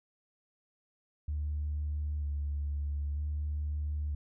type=tone with vibrato; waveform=sine; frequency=73.42 Hz; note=D2; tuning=in tune; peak=-30 dBFS; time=1.28-4.15 s; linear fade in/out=5 ms; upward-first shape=square; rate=0.53 Hz; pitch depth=25 cents each way; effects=tanh soft clip ceiling -27 dBFS